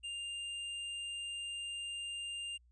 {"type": "tone", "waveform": "square", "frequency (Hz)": 2800, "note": "F7", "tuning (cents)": 4, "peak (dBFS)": -40, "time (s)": [0.03, 2.58], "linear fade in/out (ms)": 20, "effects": ["added 60 Hz sine -63 dBFS peak until 2.71 s", "resampled to 22050 Hz"]}